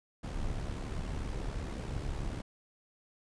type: noise with amplitude modulation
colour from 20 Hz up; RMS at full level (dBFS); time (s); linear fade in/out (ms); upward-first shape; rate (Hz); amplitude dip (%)
brown; -34; 0.23-2.42; 10; sine; 71; 55
effects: resampled to 22050 Hz